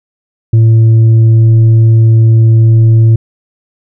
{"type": "tone with tanh clipping", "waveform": "triangle", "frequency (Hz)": 112.6, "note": "A2", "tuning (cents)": 40, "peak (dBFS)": -3, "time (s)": [0.53, 3.16], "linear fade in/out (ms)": 5, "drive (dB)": 8, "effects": []}